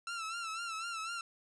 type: tone with vibrato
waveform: sawtooth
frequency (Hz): 1346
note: E6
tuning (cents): +36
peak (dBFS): -34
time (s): 0.07-1.21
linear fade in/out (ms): 2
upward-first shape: sine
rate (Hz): 4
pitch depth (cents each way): 70
effects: resampled to 22050 Hz + 11-bit